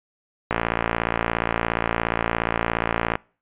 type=click train; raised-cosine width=0.5 ms; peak=-5 dBFS; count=152; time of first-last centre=0.51-3.154 s; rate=57.1 Hz; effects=noise-tail reverb RT60 0.4 s tail -25 dB re dry + resampled to 8000 Hz